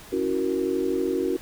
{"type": "chord", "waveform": "sine", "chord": "F# dominant seventh", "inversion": "second", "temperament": "equal with one note detuned", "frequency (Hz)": [277.2, 329.6, 370, 468.1], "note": ["C#4", "E4", "F#4", "A#4"], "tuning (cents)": [0, 0, 0, 7], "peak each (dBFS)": [-29, -29, -25, -30], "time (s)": [0.12, 1.37], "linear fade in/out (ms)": 10, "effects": ["pink hiss -45 dBFS RMS until 1.41 s"]}